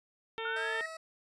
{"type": "harmonic tone", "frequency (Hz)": 450, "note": "A4", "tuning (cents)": 39, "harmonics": [1, 2, 3, 4, 5, 6, 7, 8], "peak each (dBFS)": [-39, -42, -44, -45, -46, -47, -47, -48], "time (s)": [0.38, 0.81], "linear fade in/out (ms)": 0}
{"type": "linear sweep", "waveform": "sine", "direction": "up", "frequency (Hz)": [1411, 1901], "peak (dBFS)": -34, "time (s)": [0.45, 0.86], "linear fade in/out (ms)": 2}
{"type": "tone", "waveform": "20% pulse", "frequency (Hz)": 645, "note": "E5", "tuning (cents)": -38, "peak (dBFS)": -37, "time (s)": [0.56, 0.97], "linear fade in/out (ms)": 5}
{"effects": ["resampled to 24000 Hz"]}